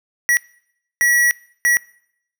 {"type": "tone bursts at uneven times", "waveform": "square", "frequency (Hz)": 1929, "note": "B6", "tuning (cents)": -41, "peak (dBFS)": -13, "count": 3, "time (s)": [[0.29, 0.37], [1.01, 1.31], [1.65, 1.77]], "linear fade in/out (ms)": 0, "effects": ["noise-tail reverb RT60 0.7 s tail -23 dB re dry"]}